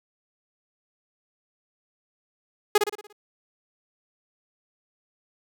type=tone with echo; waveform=sawtooth; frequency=416.6 Hz; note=G#4; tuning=5 cents sharp; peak=-10 dBFS; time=2.75-2.78 s; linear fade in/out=5 ms; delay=58 ms; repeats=6; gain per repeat=-6 dB; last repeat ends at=3.128 s; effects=none